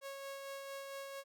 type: tone with tremolo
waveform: sawtooth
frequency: 550 Hz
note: C#5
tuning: 14 cents flat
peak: -39 dBFS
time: 0.01-1.24 s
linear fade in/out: 50 ms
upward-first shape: sine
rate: 4.4 Hz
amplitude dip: 30%
effects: none